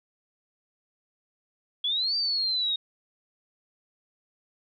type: exponential two-way sweep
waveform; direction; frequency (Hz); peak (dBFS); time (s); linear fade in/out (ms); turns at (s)
sine; up then down; 3322 to 4699 to 3730; -24; 1.84-2.76; 5; 2.16
effects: none